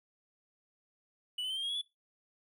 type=tone with pitch steps; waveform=triangle; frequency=2960 / 3034 / 3111 / 3189 / 3269 / 3351 / 3436 Hz; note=F#7 / F#7 / G7 / G7 / G#7 / G#7 / A7; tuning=0 / +43 / -14 / +29 / -28 / +15 / -42 cents; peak=-32 dBFS; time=1.38-1.814 s; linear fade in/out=5 ms; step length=62 ms; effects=noise-tail reverb RT60 0.2 s tail -17 dB re dry